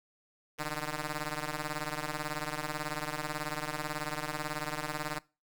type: ring-modulated tone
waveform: 5% pulse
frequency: 151.7 Hz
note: D#3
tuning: 44 cents flat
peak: -20 dBFS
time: 0.58-5.19 s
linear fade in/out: 10 ms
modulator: 446 Hz
effects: noise-tail reverb RT60 0.3 s tail -22 dB re dry